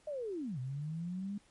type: linear two-way sweep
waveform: sine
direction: down then up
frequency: 622.3 to 123.47 to 207 Hz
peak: -36 dBFS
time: 0.07-1.38 s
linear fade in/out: 5 ms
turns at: 0.59 s
effects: pink hiss -67 dBFS RMS until 1.5 s + MP3 48 kbps